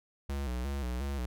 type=tone with vibrato; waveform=square; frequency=65.41 Hz; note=C2; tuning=in tune; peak=-33 dBFS; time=0.29-1.26 s; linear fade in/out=5 ms; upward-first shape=square; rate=2.8 Hz; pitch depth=110 cents each way; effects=none